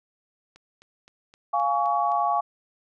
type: click train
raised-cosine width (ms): 0.2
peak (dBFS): -33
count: 7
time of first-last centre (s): 0.56-2.118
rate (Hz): 3.85
type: chord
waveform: sine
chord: Db major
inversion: first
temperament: equal with one note detuned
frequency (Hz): 698.5 / 830.6 / 1126.2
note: F5 / Ab5 / Db6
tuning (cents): 0 / 0 / +27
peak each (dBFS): -25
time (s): 1.53-2.41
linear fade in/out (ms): 10
effects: none